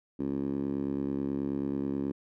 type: tone with band-pass filter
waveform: 10% pulse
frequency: 69.3 Hz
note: C#2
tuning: in tune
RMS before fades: -32 dBFS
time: 0.19-2.12 s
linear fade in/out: 10 ms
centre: 280 Hz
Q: 2.4
effects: none